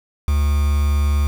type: tone with quantisation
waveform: triangle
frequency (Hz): 72.3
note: D2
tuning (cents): -27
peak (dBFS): -12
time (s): 0.28-1.27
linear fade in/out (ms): 0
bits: 5
effects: none